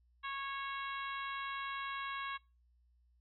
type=harmonic tone; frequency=550 Hz; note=C#5; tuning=14 cents flat; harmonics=2 / 3 / 4 / 5 / 6 / 7; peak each=-41 / -45 / -47 / -49 / -51 / -52 dBFS; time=0.23-2.38 s; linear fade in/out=20 ms; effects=noise-tail reverb RT60 0.3 s tail -25 dB re dry + added 60 Hz sine -67 dBFS peak until 3.2 s